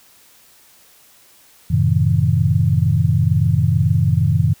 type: chord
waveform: sine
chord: F# diminished seventh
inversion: none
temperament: just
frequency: 92.5 / 111 / 133.2 / 159.84 Hz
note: F#2 / A2 / C3 / Eb3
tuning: 0 / +16 / +31 / +47 cents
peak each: -18 dBFS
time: 1.7-4.54 s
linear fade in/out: 10 ms
effects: white hiss -50 dBFS RMS until 4.6 s